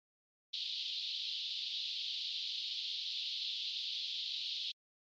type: band-pass noise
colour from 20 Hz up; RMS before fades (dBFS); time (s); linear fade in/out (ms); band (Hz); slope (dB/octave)
pink; -40; 0.53-4.72; 10; 3200 to 4400; 48
effects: MP3 48 kbps